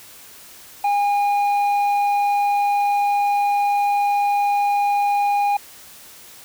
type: tone with tanh clipping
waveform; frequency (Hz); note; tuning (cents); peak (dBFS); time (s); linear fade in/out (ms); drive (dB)
triangle; 814; G#5; -35; -17; 0.84-5.57; 5; 10
effects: white hiss -43 dBFS RMS until 6.44 s